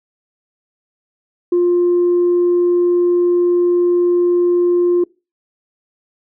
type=tone; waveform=sine; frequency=351.8 Hz; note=F4; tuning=13 cents sharp; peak=-9 dBFS; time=1.52-5.04 s; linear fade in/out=5 ms; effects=noise-tail reverb RT60 0.3 s tail -25 dB re dry + tanh soft clip ceiling -8 dBFS